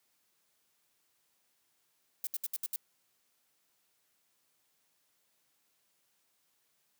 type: noise bursts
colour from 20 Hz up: violet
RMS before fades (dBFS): -35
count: 6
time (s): 2.24-2.76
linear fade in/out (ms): 2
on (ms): 30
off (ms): 68
effects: white hiss -75 dBFS RMS until 6.99 s + high-pass 100 Hz 12 dB/octave